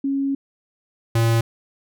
sine / square tone pair in turn, 275.1 / 114.73 Hz, C#4 / A#2, -13 / -27 cents, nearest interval octave + minor third, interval 1514 cents, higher first, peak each -19 / -16 dBFS, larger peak second, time 0.04-0.35 / 1.15-1.41 s, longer first, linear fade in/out 5 ms, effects none

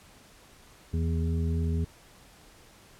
harmonic tone with a mistuned harmonic, 82.41 Hz, E2, in tune, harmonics 1 / 2 / 3 / 5, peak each -26 / -32 / -36 / -40 dBFS, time 0.93-1.85 s, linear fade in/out 10 ms, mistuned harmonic 3, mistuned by -28 cents, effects pink hiss -55 dBFS RMS until 2.99 s + low-pass 12000 Hz 12 dB/octave

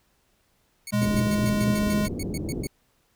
10% pulse tone bursts, 2217 Hz, C#7, in tune, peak -25 dBFS, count 13, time 0.87-2.671 s, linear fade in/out 2 ms, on 37 ms, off 110 ms
square tone, 207.7 Hz, G#3, in tune, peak -23 dBFS, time 0.92-2.08 s, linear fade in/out 20 ms
sine tone with tremolo, 120.1 Hz, B2, 48 cents flat, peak -24 dBFS, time 0.93-1.75 s, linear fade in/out 5 ms, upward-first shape sine, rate 4.4 Hz, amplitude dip 85%
white low-pass noise, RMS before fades -30 dBFS, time 1.01-2.67 s, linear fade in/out 5 ms, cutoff 360 Hz, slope 24 dB/octave
effects pink hiss -67 dBFS RMS until 3.15 s

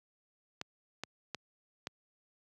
clicks, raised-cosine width 0.2 ms, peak -20 dBFS, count 4, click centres 0.614 / 1.036 / 1.347 / 1.871 s, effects high-pass 100 Hz 12 dB/octave

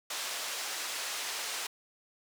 white band-pass noise, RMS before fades -37 dBFS, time 0.1-1.67 s, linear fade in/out 5 ms, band 540 to 7000 Hz, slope 12 dB/octave, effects none

